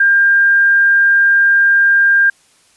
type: tone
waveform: sine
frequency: 1600 Hz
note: G6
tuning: 35 cents sharp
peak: -7 dBFS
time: 0-2.3 s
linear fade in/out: 5 ms
effects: white hiss -52 dBFS RMS until 2.76 s + resampled to 24000 Hz